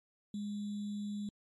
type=tone with sample-and-hold; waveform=sine; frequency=206 Hz; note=G#3; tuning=14 cents flat; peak=-36 dBFS; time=0.34-1.29 s; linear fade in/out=2 ms; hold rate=3675 Hz; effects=MP3 48 kbps